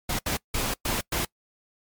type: noise bursts at uneven times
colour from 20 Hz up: pink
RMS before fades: -27 dBFS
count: 5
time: 0.09-0.19 / 0.26-0.37 / 0.54-0.74 / 0.85-1.01 / 1.12-1.25 s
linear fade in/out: 5 ms
effects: noise-tail reverb RT60 0.1 s tail -24 dB re dry + MP3 96 kbps